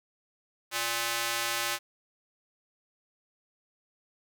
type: tone with high-pass filter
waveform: square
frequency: 116.8 Hz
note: A#2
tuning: 4 cents sharp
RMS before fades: -31 dBFS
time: 0.71-1.79 s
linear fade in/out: 50 ms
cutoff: 1300 Hz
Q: 0.56
effects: none